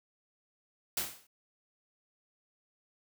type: noise with exponential decay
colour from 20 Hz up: white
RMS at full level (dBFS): -29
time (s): 0.97-1.27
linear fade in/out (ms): 5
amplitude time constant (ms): 65
effects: none